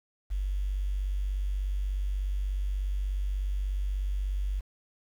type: tone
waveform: sine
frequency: 48.3 Hz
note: G1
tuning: 25 cents flat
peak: -27 dBFS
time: 0.3-4.61 s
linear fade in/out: 20 ms
effects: 9-bit